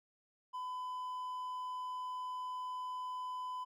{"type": "tone", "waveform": "triangle", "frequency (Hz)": 1006, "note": "B5", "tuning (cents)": 32, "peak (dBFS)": -37, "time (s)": [0.53, 3.65], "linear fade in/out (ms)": 20, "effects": []}